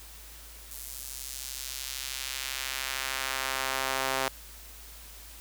sawtooth tone with high-pass filter sweep, 133 Hz, C3, 29 cents sharp, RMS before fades -34 dBFS, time 0.71-4.28 s, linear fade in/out 2 ms, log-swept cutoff 9700 to 650 Hz, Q 0.79, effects added 54 Hz sine -49 dBFS peak until 5.4 s + white hiss -49 dBFS RMS until 5.4 s

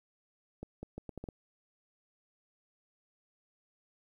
accelerating click train, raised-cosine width 2 ms, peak -28 dBFS, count 7, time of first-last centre 0.63-1.288 s, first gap 200 ms, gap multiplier 0.75, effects 11-bit

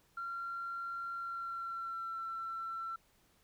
sine tone with pitch glide, 1375 to 1345.1 Hz, F6 to E6, -27 to +35 cents, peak -37 dBFS, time 0.17-2.96 s, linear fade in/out 5 ms, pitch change -38 cents, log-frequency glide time 1.14-2.21 s, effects tanh soft clip ceiling -33 dBFS + pink hiss -70 dBFS RMS until 3.43 s

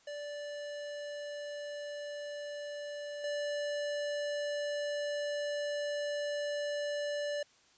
square tone with level steps, 584 Hz, D5, 10 cents flat, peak -40 / -34 dBFS, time 0.07-7.43 s, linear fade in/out 5 ms, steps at 3.24 s, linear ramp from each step 2 ms, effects white hiss -65 dBFS RMS until 7.77 s + resampled to 16000 Hz

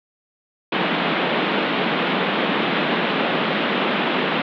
pink band-pass noise, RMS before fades -21 dBFS, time 0.72-4.42 s, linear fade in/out 5 ms, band 170 to 3600 Hz, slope 48 dB/octave, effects none

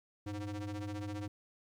square ring-modulated tone, 105.2 Hz, G#2, 23 cents sharp, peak -36 dBFS, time 0.26-1.28 s, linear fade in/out 5 ms, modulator 203 Hz, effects low-pass 8000 Hz 12 dB/octave + 12-bit

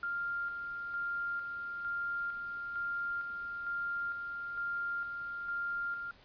sine tone with tremolo, 1396.9 Hz, F6, in tune, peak -33 dBFS, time 0.03-6.11 s, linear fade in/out 2 ms, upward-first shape square, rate 1.1 Hz, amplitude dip 40%, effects pink hiss -60 dBFS RMS until 6.24 s + resampled to 11025 Hz

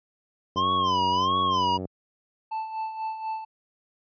click train, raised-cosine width 2 ms, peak -20 dBFS, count 121, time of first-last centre 0.56-1.853 s, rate 92.8 Hz
square tone with vibrato, 1030 Hz, C6, 28 cents flat, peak -22 dBFS, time 0.56-1.78 s, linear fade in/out 20 ms, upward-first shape sine, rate 1.5 Hz, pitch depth 130 cents each way
triangle tone with tremolo, 881 Hz, A5, 2 cents sharp, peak -25 dBFS, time 2.51-3.45 s, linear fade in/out 10 ms, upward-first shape sine, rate 4.1 Hz, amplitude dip 60%
effects high-pass 80 Hz 12 dB/octave + resampled to 11025 Hz

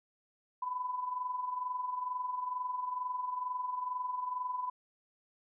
sine tone with amplitude modulation, 1000 Hz, B5, 21 cents sharp, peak -31 dBFS, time 0.62-4.7 s, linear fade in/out 5 ms, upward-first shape sine, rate 22.2 Hz, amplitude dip 60%, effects none

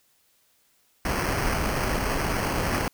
pink noise with sample-and-hold, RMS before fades -26 dBFS, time 1.05-2.88 s, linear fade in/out 2 ms, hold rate 3675 Hz, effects white hiss -65 dBFS RMS until 2.93 s

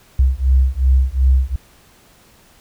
sine beating tone pair, 64.1 / 66.8 Hz, C2 / C2, -35 / +36 cents, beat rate 2.7 Hz, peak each -14 / -14 dBFS, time 0.19-1.56 s, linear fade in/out 5 ms, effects pink hiss -50 dBFS RMS until 2.6 s

